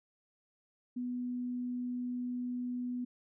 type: tone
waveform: sine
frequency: 246.9 Hz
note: B3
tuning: in tune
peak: -34 dBFS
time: 0.96-3.05 s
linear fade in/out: 10 ms
effects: none